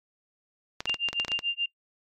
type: clicks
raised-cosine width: 0.2 ms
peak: -14 dBFS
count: 11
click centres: 0.805 / 0.856 / 0.896 / 0.943 / 1.087 / 1.13 / 1.199 / 1.248 / 1.282 / 1.318 / 1.391 s
type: tone with tremolo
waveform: sine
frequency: 2794 Hz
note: F7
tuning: in tune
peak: -23 dBFS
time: 0.87-1.66 s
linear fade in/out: 5 ms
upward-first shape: sine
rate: 6.9 Hz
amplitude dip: 100%
effects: noise-tail reverb RT60 0.1 s tail -24 dB re dry + MP3 96 kbps